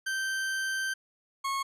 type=tone pair in turn; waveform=40% pulse; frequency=1558 / 1093.4 Hz; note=G6 / C#6; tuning=-11 / -24 cents; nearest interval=tritone; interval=613 cents; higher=first; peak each=-28 dBFS; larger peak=neither; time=0.06-0.94 / 1.44-1.63 s; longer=first; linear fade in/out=10 ms; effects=low-pass 11000 Hz 12 dB/octave